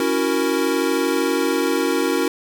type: chord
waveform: square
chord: F# dominant seventh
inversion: second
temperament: equal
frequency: 277.2 / 329.6 / 370 / 466.2 Hz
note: C#4 / E4 / F#4 / A#4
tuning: 0 / 0 / 0 / 0 cents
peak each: -24 dBFS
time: 0-2.28 s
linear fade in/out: 2 ms
effects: none